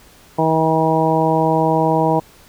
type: harmonic tone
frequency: 160 Hz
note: D#3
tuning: 49 cents sharp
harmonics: 1 / 2 / 3 / 4 / 5 / 6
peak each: -20 / -20 / -20 / -20 / -20 / -20 dBFS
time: 0.38-2.2 s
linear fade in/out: 10 ms
effects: pink hiss -47 dBFS RMS until 2.48 s